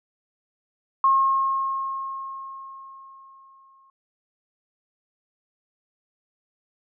sine tone with exponential decay, 1078 Hz, C#6, 49 cents flat, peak -14 dBFS, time 1.04-3.9 s, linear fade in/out 2 ms, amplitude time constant 620 ms, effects none

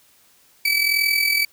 30% pulse tone with amplitude modulation, 2300 Hz, D7, 37 cents flat, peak -12 dBFS, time 0.65-1.45 s, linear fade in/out 5 ms, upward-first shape sine, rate 41.6 Hz, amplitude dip 60%, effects white hiss -56 dBFS RMS until 1.52 s

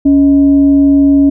sine tone with frequency modulation, 280 Hz, C#4, 18 cents sharp, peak -4 dBFS, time 0.05-1.3 s, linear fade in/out 10 ms, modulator 347 Hz, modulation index 0.24, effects none

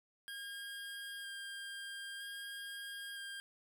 25% pulse tone with vibrato, 1611 Hz, G6, 47 cents sharp, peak -40 dBFS, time 0.28-3.4 s, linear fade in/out 0 ms, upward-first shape square, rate 0.52 Hz, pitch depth 9 cents each way, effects none

